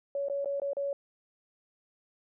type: tone with dropouts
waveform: sine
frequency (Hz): 561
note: C#5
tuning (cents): +21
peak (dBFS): -29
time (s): 0.15-0.93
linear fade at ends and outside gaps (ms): 2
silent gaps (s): 0.285-0.298 / 0.446-0.457 / 0.599-0.618 / 0.733-0.768
effects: none